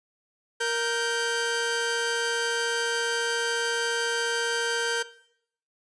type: tone pair together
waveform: sawtooth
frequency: 467.1 / 1558.9 Hz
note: A#4 / G6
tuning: +3 / -10 cents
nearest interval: octave + major sixth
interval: 2087 cents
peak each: -24 dBFS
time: 0.6-5.03 s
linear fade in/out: 10 ms
effects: noise-tail reverb RT60 0.7 s tail -18 dB re dry + resampled to 22050 Hz